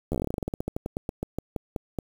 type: slowing click train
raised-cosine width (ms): 2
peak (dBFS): -15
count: 26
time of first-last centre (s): 0.12-1.987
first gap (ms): 12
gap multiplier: 1.13
effects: 7-bit